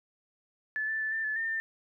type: tone with pitch steps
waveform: sine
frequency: 1734 / 1763 / 1749 / 1784 / 1731 / 1811 / 1797 Hz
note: A6 / A6 / A6 / A6 / A6 / A6 / A6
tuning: -26 / +3 / -11 / +23 / -29 / +49 / +36 cents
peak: -29 dBFS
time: 0.76-1.6 s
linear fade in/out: 0 ms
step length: 120 ms
effects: none